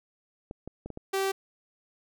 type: clicks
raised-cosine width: 2 ms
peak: -25 dBFS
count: 5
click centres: 0.511 / 0.676 / 0.86 / 0.903 / 0.974 s
type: tone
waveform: sawtooth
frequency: 387.7 Hz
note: G4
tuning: 19 cents flat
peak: -22 dBFS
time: 1.13-1.32 s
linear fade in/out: 10 ms
effects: none